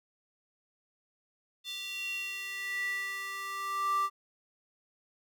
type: tone with high-pass filter sweep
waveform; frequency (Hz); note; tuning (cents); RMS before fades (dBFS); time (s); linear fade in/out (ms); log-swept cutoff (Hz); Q
square; 392; G4; 0; -35; 1.64-4.1; 50; 3400 to 1100; 7
effects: none